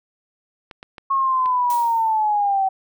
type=clicks; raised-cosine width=0.3 ms; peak=-21 dBFS; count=4; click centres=0.712 / 0.829 / 0.982 / 1.459 s
type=linear sweep; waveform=sine; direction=down; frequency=1094 to 760 Hz; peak=-16 dBFS; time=1.1-2.69 s; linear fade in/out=10 ms
type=noise with exponential decay; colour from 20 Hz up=blue; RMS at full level=-31 dBFS; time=1.7-2.26 s; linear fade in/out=1 ms; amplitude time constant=120 ms
effects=none

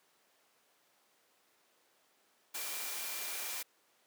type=tone in noise; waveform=sine; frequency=2371 Hz; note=D7; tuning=16 cents sharp; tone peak=-50 dBFS; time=2.54-3.63 s; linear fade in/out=10 ms; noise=white; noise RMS=-40 dBFS; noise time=2.54-3.63 s; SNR=-13 dB; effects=pink hiss -70 dBFS RMS until 4.06 s + high-pass 400 Hz 12 dB/octave

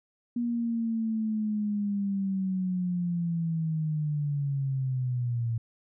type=linear sweep; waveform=sine; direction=down; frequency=240 to 113.9 Hz; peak=-26 dBFS; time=0.36-5.58 s; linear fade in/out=5 ms; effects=none

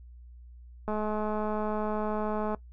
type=click train; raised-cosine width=1 ms; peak=-19 dBFS; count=356; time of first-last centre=0.88-2.547 s; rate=213 Hz; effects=noise-tail reverb RT60 0.1 s tail -19 dB re dry + added 60 Hz sine -46 dBFS peak until 2.72 s

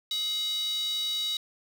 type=tone with high-pass filter; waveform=square; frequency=423.6 Hz; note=G#4; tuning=34 cents sharp; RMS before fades=-30 dBFS; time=0.11-1.37 s; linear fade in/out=2 ms; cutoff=3800 Hz; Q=8.7; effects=none

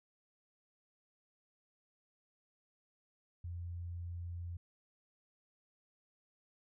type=tone; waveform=sine; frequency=86.6 Hz; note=F2; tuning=14 cents flat; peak=-40 dBFS; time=3.44-4.57 s; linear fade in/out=5 ms; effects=none

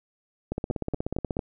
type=two click trains; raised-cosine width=2 ms; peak=-15 / -15 dBFS; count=4 / 15; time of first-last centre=0.71-1.392 / 0.52-1.368 s; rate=4.4 / 16.5 Hz; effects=none

